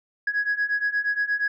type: beating tone pair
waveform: sine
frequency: 1661.2 / 1669.7 Hz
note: G#6 / G#6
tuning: 0 / +9 cents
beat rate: 8.5 Hz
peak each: -25 / -23 dBFS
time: 0.27-1.48 s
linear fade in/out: 5 ms
effects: tanh soft clip ceiling -17 dBFS